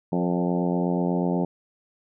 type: harmonic tone with a mistuned harmonic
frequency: 88.2 Hz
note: F2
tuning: 18 cents sharp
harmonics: 2 / 3 / 4 / 5 / 6 / 7 / 8 / 9 / 10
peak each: -24 / -28 / -30 / -32 / -34 / -35 / -36 / -37 / -38 dBFS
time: 0.12-1.45 s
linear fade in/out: 5 ms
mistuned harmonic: 6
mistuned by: +17 cents
effects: none